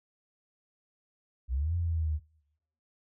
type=linear two-way sweep; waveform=sine; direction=up then down; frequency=58.2 to 87.31 to 74.8 Hz; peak=-27 dBFS; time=1.48-2.2 s; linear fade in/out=50 ms; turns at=1.75 s; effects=noise-tail reverb RT60 0.8 s tail -23 dB re dry